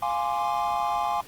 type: chord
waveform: triangle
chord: D half-diminished seventh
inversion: first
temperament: equal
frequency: 698.5 / 830.6 / 1046.5 / 1174.7 Hz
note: F5 / Ab5 / C6 / D6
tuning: 0 / 0 / 0 / 0 cents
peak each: -28 / -25 / -28 / -31 dBFS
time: 0.02-1.21 s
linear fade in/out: 5 ms
effects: pink hiss -48 dBFS RMS until 1.27 s + Opus 24 kbps